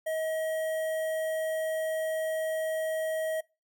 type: tone with notch filter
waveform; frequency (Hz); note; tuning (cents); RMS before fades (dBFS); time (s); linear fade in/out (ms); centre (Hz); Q
square; 636; D#5; +38; -31; 0.06-3.41; 10; 4600; 0.59
effects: noise-tail reverb RT60 0.3 s tail -25 dB re dry